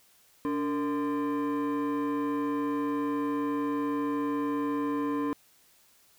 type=tone with frequency modulation; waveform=sine; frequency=287.9 Hz; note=D4; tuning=34 cents flat; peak=-24 dBFS; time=0.45-5.33 s; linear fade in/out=0 ms; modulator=745 Hz; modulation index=0.81; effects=tanh soft clip ceiling -26 dBFS + white hiss -62 dBFS RMS until 6.18 s